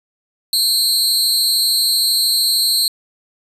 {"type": "tone with amplitude modulation", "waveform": "sawtooth", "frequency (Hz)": 4209, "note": "C8", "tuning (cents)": 9, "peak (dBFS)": -6, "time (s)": [0.53, 2.88], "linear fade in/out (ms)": 2, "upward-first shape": "sine", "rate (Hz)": 233, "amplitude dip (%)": 100, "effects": ["resampled to 32000 Hz"]}